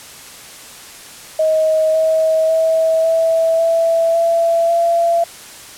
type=tone with pitch steps; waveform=sine; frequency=631 / 638.7 / 646.5 / 654.4 / 662.4 / 670.5 / 678.6 Hz; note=D#5 / D#5 / E5 / E5 / E5 / E5 / F5; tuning=+24 / +45 / -34 / -13 / +8 / +29 / -50 cents; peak=-11 dBFS; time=1.39-5.24 s; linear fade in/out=5 ms; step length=550 ms; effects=white hiss -36 dBFS RMS until 5.77 s + low-pass 11000 Hz 12 dB/octave